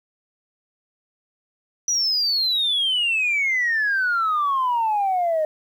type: exponential sweep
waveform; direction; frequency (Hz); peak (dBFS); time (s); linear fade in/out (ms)
sine; down; 5920 to 610; -17; 1.88-5.45; 2
effects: tanh soft clip ceiling -15 dBFS + 9-bit